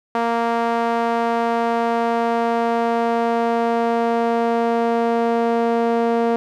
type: tone with band-pass filter sweep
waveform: sawtooth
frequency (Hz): 232.4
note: A#3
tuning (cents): -5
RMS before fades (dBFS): -19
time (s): 0.15-6.36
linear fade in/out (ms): 0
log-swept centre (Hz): 850 to 550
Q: 1.4
effects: none